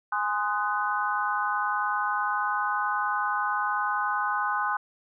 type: chord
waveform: sine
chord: Ab dominant seventh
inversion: none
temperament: just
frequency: 830.6 / 1038.3 / 1245.9 / 1495.1 Hz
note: Ab5 / C6 / Eb6 / Gb6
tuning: 0 / -14 / +2 / +18 cents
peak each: -30 dBFS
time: 0.12-4.77 s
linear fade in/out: 5 ms
effects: none